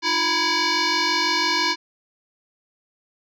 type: tone with frequency modulation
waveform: sine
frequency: 1612 Hz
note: G6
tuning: 48 cents sharp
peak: -17 dBFS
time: 0.02-1.76 s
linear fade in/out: 50 ms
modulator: 654 Hz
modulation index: 5.7
effects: tanh soft clip ceiling -14 dBFS